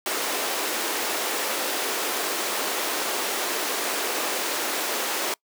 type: high-pass noise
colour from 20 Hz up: pink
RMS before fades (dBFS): -27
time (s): 0.06-5.34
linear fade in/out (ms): 2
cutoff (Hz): 330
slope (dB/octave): 24
effects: noise-tail reverb RT60 0.1 s tail -25 dB re dry